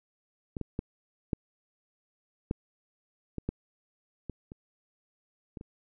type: clicks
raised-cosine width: 3 ms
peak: -22 / -21 / -18 / -15 / -15 / -21 / -17 / -23 / -30 / -27 / -30 dBFS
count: 11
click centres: 0.568 / 0.613 / 0.791 / 1.332 / 2.511 / 3.383 / 3.49 / 4.297 / 4.519 / 5.572 / 5.611 s
effects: none